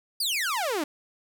sawtooth exponential sweep, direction down, 4978 to 277.2 Hz, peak -22 dBFS, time 0.2-0.84 s, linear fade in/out 5 ms, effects none

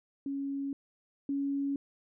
sine tone pair in turn, 277.2 / 279.1 Hz, C#4 / C#4, 0 / +12 cents, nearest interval unison, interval 12 cents, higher second, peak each -32 / -29 dBFS, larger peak second, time 0.26-0.73 / 1.29-1.76 s, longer neither, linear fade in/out 2 ms, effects none

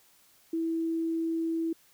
sine tone, 328 Hz, E4, 9 cents flat, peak -27 dBFS, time 0.53-1.73 s, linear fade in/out 5 ms, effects white hiss -62 dBFS RMS until 1.93 s

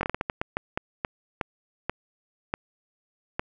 slowing click train, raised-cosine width 0.5 ms, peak -11 dBFS, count 15, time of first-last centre 0.01-3.395 s, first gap 21 ms, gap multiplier 1.33, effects none

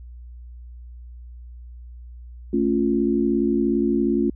sine chord, A augmented, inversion none, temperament equal, 220 / 277.2 / 349.2 Hz, A3 / C#4 / E#4, 0 / 0 / 0 cents, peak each -22 dBFS, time 2.53-4.3 s, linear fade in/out 5 ms, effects added 60 Hz sine -37 dBFS peak until 4.35 s

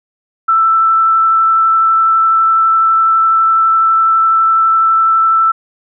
sine tone with vibrato, 1327 Hz, E6, 11 cents sharp, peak -7 dBFS, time 0.48-5.52 s, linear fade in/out 10 ms, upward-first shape sine, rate 12 Hz, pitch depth 9 cents each way, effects none

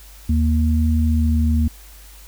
sine tone pair together, 77.45 / 233.1 Hz, D#2 / A#3, -7 / 0 cents, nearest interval octave + perfect fifth, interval 1907 cents, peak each -15 / -20 dBFS, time 0.29-1.68 s, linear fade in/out 5 ms, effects added 50 Hz sine -41 dBFS peak until 2.27 s + white hiss -46 dBFS RMS until 2.27 s

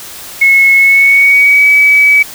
sine tone with pitch glide, 2185 to 2283 Hz, C#7 to D7, -26 to -50 cents, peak -3 dBFS, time 0.41-2.23 s, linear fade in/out 10 ms, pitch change +76 cents, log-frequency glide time 0.77-1.69 s, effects white hiss -28 dBFS RMS until 2.34 s

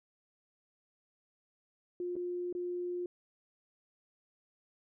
sine tone with dropouts, 354.7 Hz, F4, 27 cents sharp, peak -34 dBFS, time 2-3.06 s, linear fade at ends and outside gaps 2 ms, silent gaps 2.156-2.164 / 2.527-2.55 s, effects none

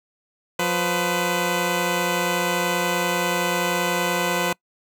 10% pulse tone pair together, 177.13 / 501 Hz, F3 / B4, +25 / +25 cents, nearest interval octave + tritone, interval 1800 cents, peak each -15 dBFS, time 0.59-4.53 s, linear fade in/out 5 ms, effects noise-tail reverb RT60 0.1 s tail -25 dB re dry

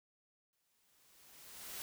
white noise with exponential growth, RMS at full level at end -44 dBFS, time 0.53-1.82 s, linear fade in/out 0 ms, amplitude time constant 280 ms, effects none

